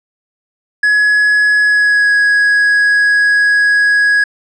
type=tone with pitch glide; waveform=triangle; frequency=1686 to 1663.7 Hz; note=G#6 to G#6; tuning=+26 to +3 cents; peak=-6 dBFS; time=0.83-4.24 s; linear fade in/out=5 ms; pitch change=-23 cents; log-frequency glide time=1.64-2.12 s; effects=resampled to 22050 Hz